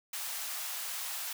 white high-pass noise, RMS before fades -38 dBFS, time 0.13-1.33 s, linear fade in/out 5 ms, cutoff 680 Hz, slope 24 dB/octave, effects none

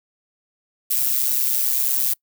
violet noise with amplitude modulation, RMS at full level -17 dBFS, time 0.9-2.14 s, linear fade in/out 10 ms, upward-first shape sine, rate 130 Hz, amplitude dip 75%, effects noise-tail reverb RT60 0.1 s tail -25 dB re dry

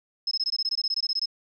sine tone bursts, 5170 Hz, E8, 34 cents flat, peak -23 dBFS, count 16, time 0.27-1.258 s, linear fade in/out 5 ms, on 43 ms, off 20 ms, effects none

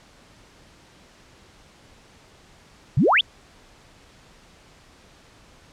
sine exponential sweep, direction up, 110.6 to 3729 Hz, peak -14 dBFS, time 2.97-3.21 s, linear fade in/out 5 ms, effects pink hiss -52 dBFS RMS until 5.72 s + low-pass 7000 Hz 12 dB/octave

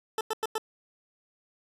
20% pulse tone bursts, 440 Hz, A4, in tune, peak -22 dBFS, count 4, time 0.18-0.581 s, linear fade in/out 2 ms, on 29 ms, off 95 ms, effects resampled to 32000 Hz + 10-bit

